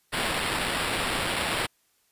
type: noise with sample-and-hold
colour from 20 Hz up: white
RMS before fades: -28 dBFS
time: 0.12-1.67 s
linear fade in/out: 20 ms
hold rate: 6300 Hz
effects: white hiss -68 dBFS RMS until 2.11 s + resampled to 32000 Hz